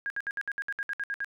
sine tone bursts, 1630 Hz, G#6, 33 cents flat, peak -29 dBFS, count 12, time 0.06-1.245 s, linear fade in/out 0 ms, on 41 ms, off 63 ms, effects none

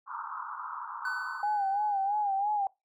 pink band-pass noise, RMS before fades -39 dBFS, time 0.06-1.45 s, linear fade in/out 50 ms, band 890 to 1400 Hz, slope 96 dB/octave
triangle tone with exponential decay, 1507 Hz, F#6, 31 cents sharp, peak -28 dBFS, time 1.05-2.39 s, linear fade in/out 2 ms, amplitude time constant 290 ms
sine tone with vibrato, 810 Hz, G#5, 43 cents flat, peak -26 dBFS, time 1.43-2.67 s, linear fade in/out 2 ms, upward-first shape sine, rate 3 Hz, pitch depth 78 cents each way
effects noise-tail reverb RT60 0.2 s tail -21 dB re dry

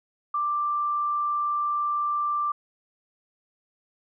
sine tone, 1179 Hz, D6, 6 cents sharp, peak -23 dBFS, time 0.34-2.52 s, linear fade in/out 5 ms, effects none

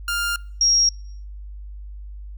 sawtooth / sine tone pair in turn, 1400 / 5600 Hz, F6 / F8, +4 / +4 cents, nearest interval 2 octaves, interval 2400 cents, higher second, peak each -18 / -14 dBFS, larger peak second, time 0.08-0.36 / 0.61-0.89 s, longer neither, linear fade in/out 2 ms, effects noise-tail reverb RT60 0.6 s tail -25 dB re dry + added 50 Hz sine -33 dBFS peak until 2.37 s

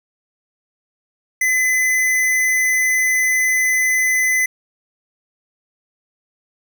square tone, 2022 Hz, B6, 40 cents sharp, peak -15 dBFS, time 1.41-4.46 s, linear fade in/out 5 ms, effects none

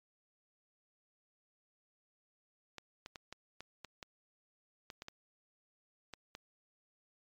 clicks, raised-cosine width 0.2 ms, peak -28 dBFS, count 12, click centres 2.783 / 3.061 / 3.158 / 3.326 / 3.606 / 3.847 / 4.028 / 4.902 / 5.021 / 5.084 / 6.137 / 6.351 s, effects MP3 96 kbps

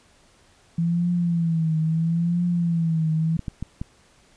sine tone with vibrato, 166.5 Hz, E3, 18 cents sharp, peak -19 dBFS, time 0.78-3.37 s, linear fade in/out 5 ms, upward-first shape triangle, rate 0.75 Hz, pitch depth 100 cents each way
clicks, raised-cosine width 5 ms, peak -16 dBFS, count 4, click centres 3.393 / 3.482 / 3.626 / 3.815 s
effects pink hiss -57 dBFS RMS until 4.36 s + resampled to 22050 Hz

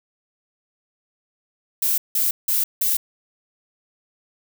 violet noise bursts, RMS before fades -20 dBFS, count 4, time 1.82-2.97 s, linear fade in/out 5 ms, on 160 ms, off 170 ms, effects none

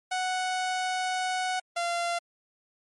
sawtooth tone pair in turn, 740 / 689.1 Hz, F#5 / F5, 0 / -23 cents, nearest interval minor second, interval 123 cents, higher first, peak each -23 / -23 dBFS, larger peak neither, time 0.11-1.6 / 1.76-2.19 s, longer first, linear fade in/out 10 ms, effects low-pass 11000 Hz 12 dB/octave + MP3 48 kbps

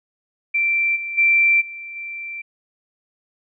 sine tone with level steps, 2349 Hz, D7, in tune, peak -16 / -25 / -12 / -31 / -28 dBFS, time 0.54-2.42 s, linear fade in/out 10 ms, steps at 0.95 / 1.17 / 1.6 / 1.95 s, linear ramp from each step 20 ms, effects none

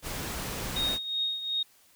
pink noise, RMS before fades -35 dBFS, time 0.02-0.99 s, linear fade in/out 50 ms
sine tone with tremolo, 3729 Hz, A#7, in tune, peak -25 dBFS, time 0.76-1.63 s, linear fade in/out 5 ms, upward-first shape triangle, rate 2.7 Hz, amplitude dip 70%
effects white hiss -61 dBFS RMS until 1.95 s

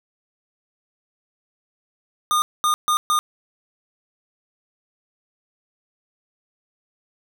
square tone bursts at uneven times, 1219 Hz, D#6, 36 cents flat, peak -17 dBFS, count 4, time 2.31-2.42 / 2.64-2.74 / 2.88-2.97 / 3.1-3.19 s, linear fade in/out 0 ms, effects none

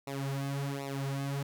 sawtooth tone with flanger, 138.59 Hz, C#3, in tune, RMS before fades -35 dBFS, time 0.07-1.43 s, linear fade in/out 5 ms, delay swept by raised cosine 0.62 to 5.12 ms, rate 1.3 Hz, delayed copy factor -1, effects none

